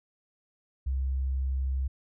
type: tone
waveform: sine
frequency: 66.2 Hz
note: C2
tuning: 21 cents sharp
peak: -26 dBFS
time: 0.86-1.88 s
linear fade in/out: 10 ms
effects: none